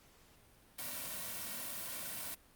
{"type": "noise with comb filter", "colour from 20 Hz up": "white", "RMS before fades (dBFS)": -42, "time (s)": [0.78, 2.35], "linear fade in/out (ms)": 10, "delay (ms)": 2.4, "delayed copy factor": -0.6, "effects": ["pink hiss -64 dBFS RMS until 2.55 s", "Opus 48 kbps"]}